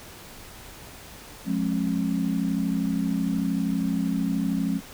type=tone cluster; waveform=sine; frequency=178.1 / 211 / 270 Hz; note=F3 / G#3 / C#4; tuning=+34 / +28 / -45 cents; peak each=-27 dBFS; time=1.45-4.81 s; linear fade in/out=50 ms; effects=pink hiss -44 dBFS RMS until 4.93 s